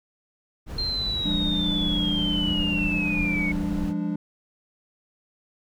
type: noise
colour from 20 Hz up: brown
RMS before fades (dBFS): -32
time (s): 0.66-3.94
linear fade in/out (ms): 50
type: linear sweep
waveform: sine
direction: down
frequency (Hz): 4186 to 2197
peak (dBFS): -25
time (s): 0.78-3.52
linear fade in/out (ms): 5
type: chord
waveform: triangle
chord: D diminished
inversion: first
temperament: equal with one note detuned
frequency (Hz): 174.61 / 203.8 / 293.7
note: F3 / Ab3 / D4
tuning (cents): 0 / -32 / 0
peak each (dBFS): -27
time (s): 1.25-4.16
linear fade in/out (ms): 5
effects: none